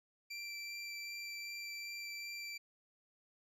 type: tone with vibrato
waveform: 25% pulse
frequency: 2349 Hz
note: D7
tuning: in tune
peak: -39 dBFS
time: 0.3-2.58 s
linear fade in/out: 10 ms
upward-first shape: sine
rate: 2.6 Hz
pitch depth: 8 cents each way
effects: low-pass 12000 Hz 12 dB/octave